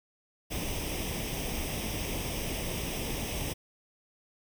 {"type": "noise with comb filter", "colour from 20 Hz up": "pink", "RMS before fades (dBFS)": -34, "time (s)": [0.5, 3.54], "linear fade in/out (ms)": 20, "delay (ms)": 0.35, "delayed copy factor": 0.7, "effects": []}